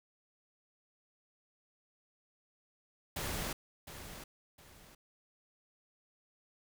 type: noise with echo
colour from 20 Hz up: pink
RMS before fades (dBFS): -38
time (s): 3.16-3.53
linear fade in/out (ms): 5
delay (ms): 710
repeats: 2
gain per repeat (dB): -10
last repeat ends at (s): 4.95
effects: none